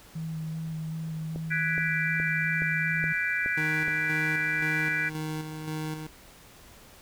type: tone with vibrato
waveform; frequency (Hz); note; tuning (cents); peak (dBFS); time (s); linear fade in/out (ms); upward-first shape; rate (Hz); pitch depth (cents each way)
sine; 159.9; D#3; +48; -31; 0.15-3.13; 10; square; 2.6; 13
type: click train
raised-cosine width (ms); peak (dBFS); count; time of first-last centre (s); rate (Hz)
2; -24; 7; 1.36-3.881; 2.38
type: chord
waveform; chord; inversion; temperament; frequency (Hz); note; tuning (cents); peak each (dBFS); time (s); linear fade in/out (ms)
sine; G# half-diminished seventh; third; equal with one note detuned; 1485.1 / 1661.2 / 1975.5 / 2349; F#6 / G#6 / B6 / D7; +6 / 0 / 0 / 0; -31; 1.5-5.1; 20
type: tone with tremolo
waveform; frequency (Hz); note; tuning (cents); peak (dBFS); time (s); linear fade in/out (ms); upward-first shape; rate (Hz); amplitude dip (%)
25% pulse; 155.56; D#3; 0; -27; 3.57-6.07; 5; square; 1.9; 45
effects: pink hiss -52 dBFS RMS until 7.01 s